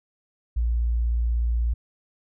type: tone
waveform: sine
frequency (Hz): 58.27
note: A#1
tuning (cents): 0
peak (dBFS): -20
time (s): 0.56-1.74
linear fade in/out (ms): 10
effects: none